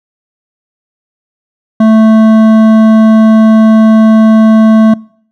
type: tone with hard clipping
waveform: sine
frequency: 220 Hz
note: A3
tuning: in tune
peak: -4 dBFS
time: 1.8-4.94 s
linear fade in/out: 5 ms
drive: 11 dB
effects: noise-tail reverb RT60 0.6 s tail -25 dB re dry